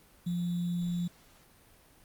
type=tone with sample-and-hold; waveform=sine; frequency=174.61 Hz; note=F3; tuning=in tune; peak=-29 dBFS; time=0.26-1.08 s; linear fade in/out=10 ms; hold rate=3675 Hz; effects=pink hiss -60 dBFS RMS until 2.04 s + Opus 32 kbps